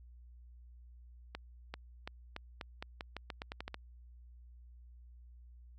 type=accelerating click train; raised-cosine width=0.3 ms; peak=-25 dBFS; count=14; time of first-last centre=1.35-3.744 s; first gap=390 ms; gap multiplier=0.86; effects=added 60 Hz sine -53 dBFS peak until 5.78 s